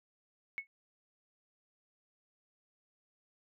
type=tone with exponential decay; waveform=sine; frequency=2200 Hz; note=C#7; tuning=14 cents flat; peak=-31 dBFS; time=0.58-0.67 s; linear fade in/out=0 ms; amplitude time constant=18 ms; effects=none